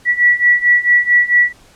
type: beating tone pair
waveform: sine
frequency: 1942 / 1946.5 Hz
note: B6 / B6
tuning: -30 / -26 cents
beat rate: 4.5 Hz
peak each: -13 / -11 dBFS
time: 0.05-1.53 s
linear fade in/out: 50 ms
effects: pink hiss -47 dBFS RMS until 1.75 s + low-pass 10000 Hz 12 dB/octave